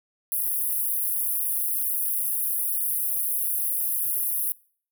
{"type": "high-pass noise", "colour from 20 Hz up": "pink", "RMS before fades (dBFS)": -26, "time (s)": [0.32, 4.52], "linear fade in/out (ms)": 0, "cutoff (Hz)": 10000, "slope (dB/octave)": 96, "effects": ["noise-tail reverb RT60 0.5 s tail -24 dB re dry"]}